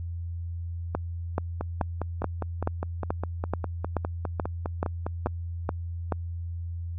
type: two click trains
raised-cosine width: 1 ms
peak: -16 / -12 dBFS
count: 19 / 13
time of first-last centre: 1.61-5.269 / 0.95-6.122 s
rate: 4.92 / 2.32 Hz
effects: added 85 Hz sine -31 dBFS peak until 6.98 s